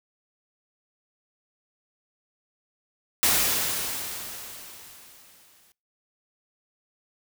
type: noise with exponential decay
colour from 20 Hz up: white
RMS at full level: -20 dBFS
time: 3.23-5.72 s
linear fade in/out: 0 ms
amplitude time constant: 540 ms
effects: noise-tail reverb RT60 0.3 s tail -24 dB re dry